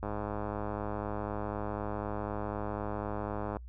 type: click train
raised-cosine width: 1 ms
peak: -22 dBFS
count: 369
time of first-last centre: 0.03-3.568 s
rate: 104 Hz
effects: noise-tail reverb RT60 0.1 s tail -26 dB re dry + added 60 Hz sine -43 dBFS peak until 3.68 s